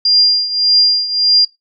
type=tone with tremolo; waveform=sine; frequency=4800 Hz; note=D8; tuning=37 cents sharp; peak=-5 dBFS; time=0.05-1.45 s; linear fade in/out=5 ms; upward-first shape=triangle; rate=1.7 Hz; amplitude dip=80%; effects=noise-tail reverb RT60 0.2 s tail -23 dB re dry